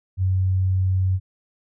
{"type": "tone", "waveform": "sine", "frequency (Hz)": 93.7, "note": "F#2", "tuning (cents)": 22, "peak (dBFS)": -17, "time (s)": [0.17, 1.2], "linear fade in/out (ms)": 50, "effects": []}